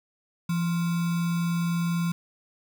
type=tone with sample-and-hold; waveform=sine; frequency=170.5 Hz; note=F3; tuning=41 cents flat; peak=-23 dBFS; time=0.49-2.12 s; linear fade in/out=5 ms; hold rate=1225 Hz; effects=none